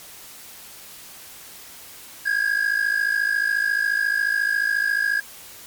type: ring-modulated tone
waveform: triangle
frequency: 1640 Hz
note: G#6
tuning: 22 cents flat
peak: -14 dBFS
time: 2.25-5.21 s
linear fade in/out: 20 ms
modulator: 27.1 Hz
effects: white hiss -42 dBFS RMS until 5.66 s + MP3 96 kbps